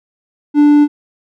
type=tone; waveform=triangle; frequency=293.7 Hz; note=D4; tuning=in tune; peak=-3 dBFS; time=0.54-0.88 s; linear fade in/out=50 ms; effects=none